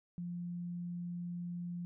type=tone; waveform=sine; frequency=174.61 Hz; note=F3; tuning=in tune; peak=-38 dBFS; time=0.18-1.85 s; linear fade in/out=0 ms; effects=none